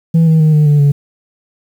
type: tone with pitch steps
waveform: sine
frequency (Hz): 164.3 / 159.81 / 155.44 / 151.19 / 147.05 / 143.03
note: E3 / D#3 / D#3 / D#3 / D3 / D3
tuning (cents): -5 / +47 / -1 / -49 / +3 / -45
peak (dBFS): -3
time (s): 0.14-0.92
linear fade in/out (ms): 10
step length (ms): 130
effects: tanh soft clip ceiling -5 dBFS + 7-bit